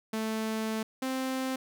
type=tone pair in turn; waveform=sawtooth; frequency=220 / 261.6 Hz; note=A3 / C4; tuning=0 / 0 cents; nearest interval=minor third; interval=300 cents; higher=second; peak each=-26 dBFS; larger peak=neither; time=0.13-0.83 / 1.02-1.56 s; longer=first; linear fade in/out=5 ms; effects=none